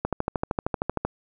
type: click train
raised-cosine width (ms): 1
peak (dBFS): -10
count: 14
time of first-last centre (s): 0.05-1.05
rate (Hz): 13
effects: none